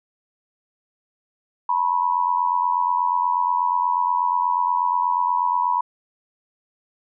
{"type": "tone with amplitude modulation", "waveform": "sine", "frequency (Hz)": 977, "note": "B5", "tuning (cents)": -19, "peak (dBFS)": -14, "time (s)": [1.69, 5.81], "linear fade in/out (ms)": 5, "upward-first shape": "sine", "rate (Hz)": 88.3, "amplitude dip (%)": 80, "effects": []}